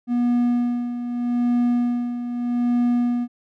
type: tone with tremolo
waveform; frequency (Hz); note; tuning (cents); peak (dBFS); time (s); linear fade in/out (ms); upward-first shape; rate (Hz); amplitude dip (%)
triangle; 241.8; B3; -36; -14; 0.07-3.28; 50; sine; 0.81; 65
effects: none